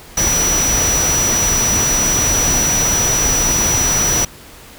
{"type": "tone in noise", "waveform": "sine", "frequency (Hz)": 5880, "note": "F#8", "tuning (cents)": -12, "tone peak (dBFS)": -14, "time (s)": [0.17, 4.25], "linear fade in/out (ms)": 5, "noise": "pink", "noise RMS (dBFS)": -19, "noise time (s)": [0.17, 4.25], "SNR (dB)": 2, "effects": ["pink hiss -39 dBFS RMS until 4.78 s"]}